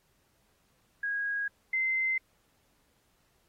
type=tone pair in turn; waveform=sine; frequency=1644 / 2071 Hz; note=G#6 / C7; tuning=-18 / -18 cents; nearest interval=major third; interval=400 cents; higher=second; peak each=-29 / -26 dBFS; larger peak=second; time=1.03-1.48 / 1.73-2.18 s; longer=neither; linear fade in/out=5 ms; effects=pink hiss -71 dBFS RMS until 3.48 s + AAC 48 kbps